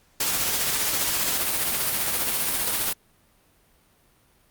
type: noise with tremolo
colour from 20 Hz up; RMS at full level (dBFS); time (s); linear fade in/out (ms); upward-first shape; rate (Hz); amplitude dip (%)
white; -23; 0.2-2.93; 5; triangle; 15; 35
effects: pink hiss -61 dBFS RMS until 4.5 s + Opus 48 kbps